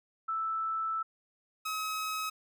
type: tone pair in turn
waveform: sine / sawtooth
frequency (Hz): 1318.5 / 1276.5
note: E6 / D#6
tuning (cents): 0 / +44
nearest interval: minor second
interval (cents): 56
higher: first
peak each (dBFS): -30 / -29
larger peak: second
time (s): 0.28-1.03 / 1.65-2.3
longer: first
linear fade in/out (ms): 10
effects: none